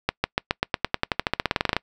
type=accelerating click train; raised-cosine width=0.3 ms; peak=-4 dBFS; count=22; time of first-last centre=0.09-1.766 s; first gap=150 ms; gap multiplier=0.93; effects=noise-tail reverb RT60 0.1 s tail -26 dB re dry